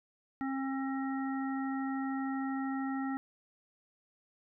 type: harmonic tone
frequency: 268.7 Hz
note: C4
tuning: 46 cents sharp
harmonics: 1 / 3 / 5 / 7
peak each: -33 / -41 / -44 / -46 dBFS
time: 0.41-3.17 s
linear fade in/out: 0 ms
effects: none